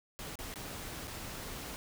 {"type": "noise with dropouts", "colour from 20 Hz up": "pink", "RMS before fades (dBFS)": -43, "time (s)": [0.19, 1.76], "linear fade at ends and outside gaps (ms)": 0, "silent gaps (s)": [[0.355, 0.389], [0.54, 0.558], [1.073, 1.078]], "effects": []}